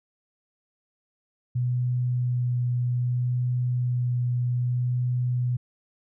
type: tone with vibrato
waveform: sine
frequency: 123.47 Hz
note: B2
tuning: in tune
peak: -22 dBFS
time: 1.55-5.57 s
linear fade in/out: 10 ms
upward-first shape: sine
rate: 0.63 Hz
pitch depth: 10 cents each way
effects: none